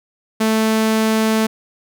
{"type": "tone", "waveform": "sawtooth", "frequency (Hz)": 220, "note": "A3", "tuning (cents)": 0, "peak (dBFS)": -10, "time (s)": [0.4, 1.47], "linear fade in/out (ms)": 10, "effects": []}